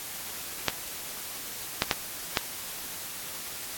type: clicks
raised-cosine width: 0.2 ms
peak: -5 dBFS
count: 4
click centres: 0.683 / 1.821 / 1.912 / 2.372 s
effects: white hiss -38 dBFS RMS until 3.77 s + AAC 64 kbps